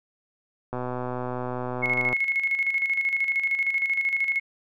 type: click train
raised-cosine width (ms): 1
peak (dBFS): -17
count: 176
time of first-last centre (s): 0.73-2.13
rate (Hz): 125
type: tone with tremolo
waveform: sine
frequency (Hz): 2178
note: C#7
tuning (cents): -31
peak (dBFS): -20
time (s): 1.82-4.4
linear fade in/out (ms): 20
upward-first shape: square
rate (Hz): 13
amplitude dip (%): 55
effects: none